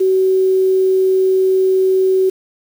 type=tone with quantisation; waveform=sine; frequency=377.7 Hz; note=F#4; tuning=36 cents sharp; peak=-10 dBFS; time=0-2.3 s; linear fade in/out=10 ms; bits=6; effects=none